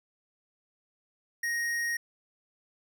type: tone with tanh clipping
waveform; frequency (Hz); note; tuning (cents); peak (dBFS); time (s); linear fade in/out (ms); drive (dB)
sine; 1872; A#6; +7; -30; 1.43-1.97; 5; 17
effects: none